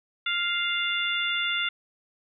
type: harmonic tone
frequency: 698.5 Hz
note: F5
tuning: in tune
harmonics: 2 / 3 / 4 / 5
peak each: -30 / -30 / -30 / -30 dBFS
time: 0.26-1.69 s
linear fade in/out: 5 ms
effects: none